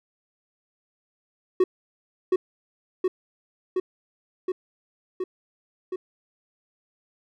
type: tone with echo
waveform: triangle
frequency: 370 Hz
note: F#4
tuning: in tune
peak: -13 dBFS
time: 1.6-1.64 s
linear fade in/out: 5 ms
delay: 720 ms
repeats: 6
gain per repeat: -2 dB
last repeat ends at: 5.96 s
effects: none